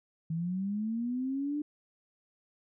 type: linear sweep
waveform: sine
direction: up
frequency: 158.5 to 300.2 Hz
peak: -30 dBFS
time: 0.3-1.62 s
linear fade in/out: 5 ms
effects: none